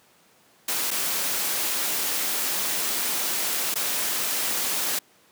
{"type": "noise with dropouts", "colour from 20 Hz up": "white", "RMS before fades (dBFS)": -26, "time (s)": [0.68, 4.99], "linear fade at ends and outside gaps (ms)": 5, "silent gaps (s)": [[0.907, 0.912], [3.742, 3.756]], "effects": ["pink hiss -58 dBFS RMS until 5.31 s", "high-pass 200 Hz 12 dB/octave"]}